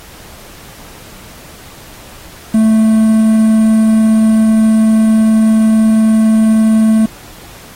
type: tone with quantisation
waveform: triangle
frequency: 220 Hz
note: A3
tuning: in tune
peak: -4 dBFS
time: 2.54-7.06 s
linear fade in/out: 5 ms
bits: 5
effects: pink hiss -36 dBFS RMS until 7.75 s + AAC 48 kbps